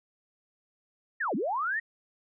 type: linear two-way sweep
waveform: sine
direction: down then up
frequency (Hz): 1908 to 180 to 1908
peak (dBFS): -27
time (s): 1.2-1.8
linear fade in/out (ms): 10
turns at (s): 1.35
effects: none